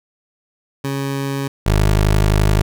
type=tone pair in turn; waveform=20% pulse; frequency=137.9 / 51.65 Hz; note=C#3 / G#1; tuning=-9 / -9 cents; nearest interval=octave + perfect fourth; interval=1700 cents; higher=first; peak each=-15 / -7 dBFS; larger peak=second; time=0.84-1.48 / 1.66-2.62 s; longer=second; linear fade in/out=5 ms; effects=none